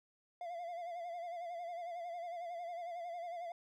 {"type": "tone with vibrato", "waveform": "triangle", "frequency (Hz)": 691, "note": "F5", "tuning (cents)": -19, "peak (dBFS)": -39, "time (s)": [0.41, 3.52], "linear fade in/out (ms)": 2, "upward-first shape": "sine", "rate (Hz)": 11, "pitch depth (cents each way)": 61, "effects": []}